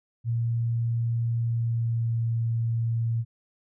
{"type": "tone with pitch glide", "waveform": "sine", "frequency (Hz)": [116.54, 115.2], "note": ["A#2", "A#2"], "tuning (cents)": [0, -20], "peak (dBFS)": -23, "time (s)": [0.24, 3.25], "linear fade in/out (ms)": 50, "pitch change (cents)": -20, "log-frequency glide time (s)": [1.37, 2.24], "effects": []}